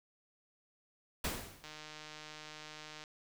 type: noise with exponential decay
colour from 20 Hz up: pink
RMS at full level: -34 dBFS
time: 1.24-1.8 s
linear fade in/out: 5 ms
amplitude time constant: 120 ms
type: click train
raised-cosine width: 0.2 ms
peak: -31 dBFS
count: 215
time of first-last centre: 1.64-3.039 s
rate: 153 Hz
effects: none